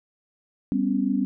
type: tone cluster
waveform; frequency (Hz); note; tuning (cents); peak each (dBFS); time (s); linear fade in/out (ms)
sine; 197.6 / 250.3 / 275.9; G3 / B3 / C#4; +14 / +23 / -8; -25; 0.72-1.25; 0
effects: none